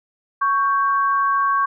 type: tone pair together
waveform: sine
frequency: 1113 / 1574 Hz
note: C#6 / G6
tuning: +7 / +7 cents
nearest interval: tritone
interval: 600 cents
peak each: -16 / -24 dBFS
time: 0.41-1.66 s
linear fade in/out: 10 ms
effects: none